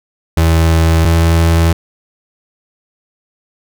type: tone pair in turn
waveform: 35% pulse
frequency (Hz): 81.8 / 82.85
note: E2 / E2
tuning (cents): -13 / +9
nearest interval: unison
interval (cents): 22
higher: second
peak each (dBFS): -6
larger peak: neither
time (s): 0.37-1.05 / 1.05-1.73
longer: neither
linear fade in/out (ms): 5
effects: none